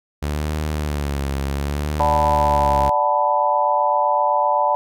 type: tone with vibrato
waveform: sawtooth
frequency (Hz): 72.7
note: D2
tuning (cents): -17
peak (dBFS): -17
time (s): 0.22-2.9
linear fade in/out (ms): 10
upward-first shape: sine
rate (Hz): 0.65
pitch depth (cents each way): 94
type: chord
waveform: sine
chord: B minor seventh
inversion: first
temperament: equal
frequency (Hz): 587.3 / 740 / 880 / 987.8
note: D5 / F#5 / A5 / B5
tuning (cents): 0 / 0 / 0 / 0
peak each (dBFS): -21 / -23 / -19 / -20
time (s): 2-4.75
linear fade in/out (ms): 0
effects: none